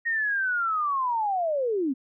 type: linear sweep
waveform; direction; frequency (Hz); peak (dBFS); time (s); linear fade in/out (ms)
sine; down; 1875 to 246.9; -23; 0.05-1.94; 20
effects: none